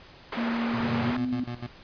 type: band-pass noise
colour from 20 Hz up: white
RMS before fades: -34 dBFS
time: 0.32-1.17 s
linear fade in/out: 5 ms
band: 260 to 1600 Hz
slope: 12 dB/octave
type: tone with pitch glide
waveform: sine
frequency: 233.1 to 251.3 Hz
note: A#3 to B3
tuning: 0 to +30 cents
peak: -26 dBFS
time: 0.37-1.44 s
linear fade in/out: 5 ms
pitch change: +130 cents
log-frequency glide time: 1.04-1.18 s
type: tone with tremolo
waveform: 25% pulse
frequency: 120.6 Hz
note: B2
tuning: 41 cents flat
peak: -28 dBFS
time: 0.73-1.67 s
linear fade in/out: 10 ms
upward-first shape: square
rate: 6.7 Hz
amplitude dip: 80%
type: chord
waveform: sawtooth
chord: G major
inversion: none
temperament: equal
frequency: 98 / 123.47 / 146.83 Hz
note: G2 / B2 / D3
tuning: 0 / 0 / 0 cents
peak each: -32 dBFS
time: 0.8-1.12 s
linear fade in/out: 10 ms
effects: pink hiss -50 dBFS RMS until 1.83 s + resampled to 11025 Hz